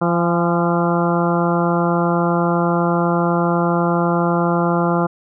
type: harmonic tone with a mistuned harmonic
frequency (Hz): 172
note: F3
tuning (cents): -26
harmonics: 1 / 2 / 3 / 4 / 5 / 6 / 7 / 8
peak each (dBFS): -18 / -21 / -23 / -24 / -25 / -26 / -26 / -27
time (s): 0.01-5.07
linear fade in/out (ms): 10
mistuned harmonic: 5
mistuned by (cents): -32
effects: none